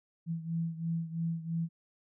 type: beating tone pair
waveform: sine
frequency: 164.81 / 167.81 Hz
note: E3 / E3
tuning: 0 / +31 cents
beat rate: 3 Hz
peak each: -33 / -37 dBFS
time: 0.26-1.69 s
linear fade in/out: 50 ms
effects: none